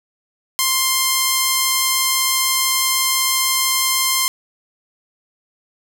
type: tone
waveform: 5% pulse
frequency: 1051 Hz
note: C6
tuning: 7 cents sharp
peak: -3 dBFS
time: 0.59-4.28 s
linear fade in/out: 0 ms
effects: 7-bit